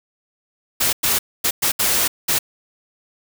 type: noise bursts at uneven times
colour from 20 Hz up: white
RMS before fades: -18 dBFS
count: 6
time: 0.8-0.93 / 1.03-1.19 / 1.44-1.51 / 1.62-1.72 / 1.79-2.08 / 2.28-2.39 s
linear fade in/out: 10 ms
effects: none